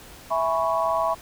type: chord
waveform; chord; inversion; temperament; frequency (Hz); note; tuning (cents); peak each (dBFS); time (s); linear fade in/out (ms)
sine; C# minor seventh; first; equal; 659.3 / 830.6 / 987.8 / 1108.7; E5 / G#5 / B5 / C#6; 0 / 0 / 0 / 0; -24 / -30 / -26 / -26; 0.3-1.15; 20
effects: pink hiss -45 dBFS RMS until 1.21 s